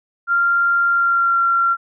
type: tone with pitch glide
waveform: sine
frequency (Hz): 1389 to 1371.5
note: F6 to F6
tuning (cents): -10 to -32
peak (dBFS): -13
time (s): 0.27-1.77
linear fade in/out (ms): 50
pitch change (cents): -22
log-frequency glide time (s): 0.89-1.4
effects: none